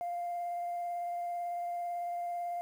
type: tone with vibrato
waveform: sine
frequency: 698.5 Hz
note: F5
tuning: in tune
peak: -32 dBFS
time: 0.01-2.61 s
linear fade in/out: 0 ms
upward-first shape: sine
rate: 18 Hz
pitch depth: 11 cents each way
effects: tanh soft clip ceiling -31 dBFS + 10-bit